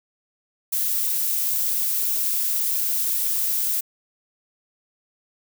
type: noise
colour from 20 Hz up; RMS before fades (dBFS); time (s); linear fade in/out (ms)
violet; -23; 0.72-3.81; 10
effects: none